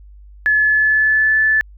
sine tone with pitch glide, 1715 to 1744 Hz, A6 to A6, -45 to -16 cents, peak -11 dBFS, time 0.46-1.61 s, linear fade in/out 0 ms, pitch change +29 cents, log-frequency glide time 0.56-1.39 s, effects added 50 Hz sine -38 dBFS peak until 1.77 s

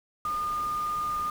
sine tone in noise, 1216 Hz, D#6, 40 cents flat, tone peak -27 dBFS, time 0.25-1.3 s, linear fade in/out 2 ms, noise pink, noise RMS -44 dBFS, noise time 0.25-1.3 s, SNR +14 dB, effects none

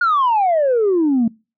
sine exponential sweep, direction down, 1455 to 219.3 Hz, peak -11 dBFS, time 0.01-1.28 s, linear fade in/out 5 ms, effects noise-tail reverb RT60 0.3 s tail -25 dB re dry + tanh soft clip ceiling -10 dBFS

